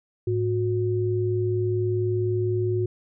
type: tone pair together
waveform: sine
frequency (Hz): 107.3 / 363.1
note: A2 / F#4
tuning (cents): -43 / -33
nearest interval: octave + major sixth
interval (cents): 2110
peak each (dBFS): -24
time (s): 0.27-2.86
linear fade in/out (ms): 5
effects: none

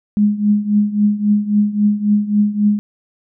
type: tone with tremolo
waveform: sine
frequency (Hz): 207.7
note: G#3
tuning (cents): 0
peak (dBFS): -8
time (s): 0.17-2.79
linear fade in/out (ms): 0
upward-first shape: triangle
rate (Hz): 3.7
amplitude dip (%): 85
effects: none

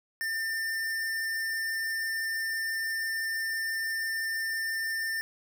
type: tone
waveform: square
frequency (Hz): 1797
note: A6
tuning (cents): +36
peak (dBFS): -30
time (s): 0.21-5.21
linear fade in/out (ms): 0
effects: none

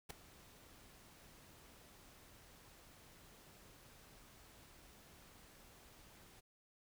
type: noise with ADSR envelope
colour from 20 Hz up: pink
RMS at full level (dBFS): -44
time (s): 0.09-6.41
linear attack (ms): 15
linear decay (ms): 6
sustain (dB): -18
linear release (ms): 18
effects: none

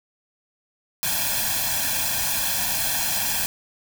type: noise with comb filter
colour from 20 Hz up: white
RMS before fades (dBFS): -24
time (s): 1.03-3.46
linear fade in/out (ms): 0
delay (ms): 1.2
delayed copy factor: +1
effects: none

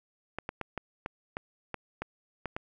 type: clicks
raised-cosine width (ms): 0.5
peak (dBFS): -19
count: 10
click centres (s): 0.386 / 0.491 / 0.613 / 0.777 / 1.061 / 1.369 / 1.743 / 2.02 / 2.457 / 2.565
effects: none

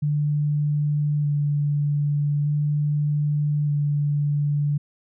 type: tone with vibrato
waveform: sine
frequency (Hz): 146.83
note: D3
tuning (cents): 0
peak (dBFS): -19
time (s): 0.02-4.78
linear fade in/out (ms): 10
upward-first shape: square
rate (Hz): 0.41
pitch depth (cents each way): 12
effects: none

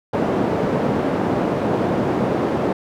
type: band-pass noise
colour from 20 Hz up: white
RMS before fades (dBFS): -20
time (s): 0.13-2.73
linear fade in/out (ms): 5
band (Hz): 140 to 490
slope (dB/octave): 12
effects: none

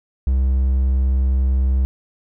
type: tone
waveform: triangle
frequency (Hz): 65.41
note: C2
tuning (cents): 0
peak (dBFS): -12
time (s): 0.27-1.85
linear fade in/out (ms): 0
effects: none

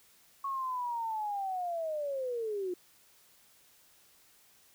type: linear sweep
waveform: sine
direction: down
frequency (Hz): 1108 to 350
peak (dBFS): -32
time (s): 0.44-2.74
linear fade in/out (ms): 5
effects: white hiss -63 dBFS RMS until 4.74 s

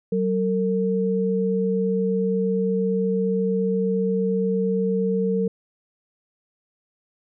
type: tone pair together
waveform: sine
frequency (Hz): 189.09 / 454.3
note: F#3 / A#4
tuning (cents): +38 / -45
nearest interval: octave + minor third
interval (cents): 1517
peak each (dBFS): -22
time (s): 0.12-5.48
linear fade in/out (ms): 5
effects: none

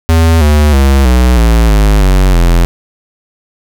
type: tone with pitch steps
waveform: square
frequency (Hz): 81.9 / 74.67 / 68.08 / 62.07 / 56.59 / 51.59 / 47.04 / 42.89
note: E2 / D2 / C#2 / B1 / A1 / G#1 / F#1 / F1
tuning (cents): -11 / +29 / -31 / +9 / +49 / -11 / +29 / -31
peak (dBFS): -5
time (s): 0.09-2.65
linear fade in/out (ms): 0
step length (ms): 320
effects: none

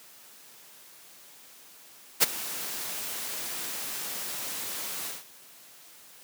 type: noise with ADSR envelope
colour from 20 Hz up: white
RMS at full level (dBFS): -17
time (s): 2.2-5.25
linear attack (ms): 28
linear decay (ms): 22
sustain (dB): -18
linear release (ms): 180
effects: white hiss -52 dBFS RMS until 6.23 s + high-pass 150 Hz 12 dB/octave

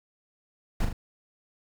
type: noise with echo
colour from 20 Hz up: brown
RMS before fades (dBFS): -24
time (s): 0.8-0.85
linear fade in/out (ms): 5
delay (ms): 40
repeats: 2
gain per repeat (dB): -5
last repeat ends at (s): 0.93
effects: none

